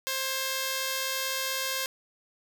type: tone pair together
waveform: 5% pulse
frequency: 528.4 / 1661.2 Hz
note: C5 / G#6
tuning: +17 / 0 cents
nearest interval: octave + minor sixth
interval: 1983 cents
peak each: -18 / -24 dBFS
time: 0.07-1.86 s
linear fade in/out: 0 ms
effects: none